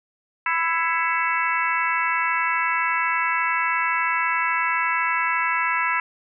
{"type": "harmonic tone with a mistuned harmonic", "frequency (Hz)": 331.8, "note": "E4", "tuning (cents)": 11, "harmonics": [3, 4, 5, 6, 7, 8], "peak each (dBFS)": [-25, -26, -27, -28, -28, -29], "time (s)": [0.46, 6], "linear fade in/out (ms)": 2, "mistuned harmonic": 7, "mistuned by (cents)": -77, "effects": []}